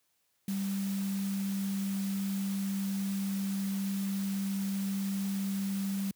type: tone in noise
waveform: sine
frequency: 196 Hz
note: G3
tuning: in tune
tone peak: -30 dBFS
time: 0.48-6.11 s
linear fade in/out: 2 ms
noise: white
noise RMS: -45 dBFS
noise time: 0.48-6.11 s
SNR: +12 dB
effects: white hiss -75 dBFS RMS until 6.15 s + high-pass 60 Hz 12 dB/octave